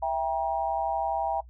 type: chord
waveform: sine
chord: E diminished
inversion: none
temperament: just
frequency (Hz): 659.3 / 791.1 / 949.3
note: E5 / G5 / Bb5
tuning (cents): 0 / +16 / +31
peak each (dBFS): -30 / -28 / -31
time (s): 0.02-1.41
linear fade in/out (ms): 10
effects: noise-tail reverb RT60 0.1 s tail -23 dB re dry + added 60 Hz sine -46 dBFS peak until 1.49 s